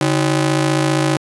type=ring-modulated tone; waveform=sawtooth; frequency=230.3 Hz; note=A#3; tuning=21 cents flat; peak=-7 dBFS; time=0.01-1.17 s; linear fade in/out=0 ms; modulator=87.6 Hz; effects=resampled to 24000 Hz